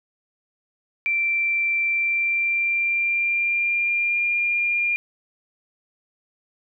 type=tone with pitch glide; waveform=sine; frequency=2349 to 2405 Hz; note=D7 to D7; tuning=0 to +41 cents; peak=-19 dBFS; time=1.06-4.96 s; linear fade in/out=0 ms; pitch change=+41 cents; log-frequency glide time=1.88-4.24 s; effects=none